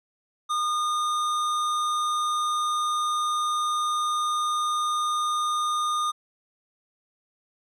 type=tone with hard clipping; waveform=triangle; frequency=1220 Hz; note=D#6; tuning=34 cents flat; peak=-25 dBFS; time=0.49-6.12 s; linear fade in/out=20 ms; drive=17 dB; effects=none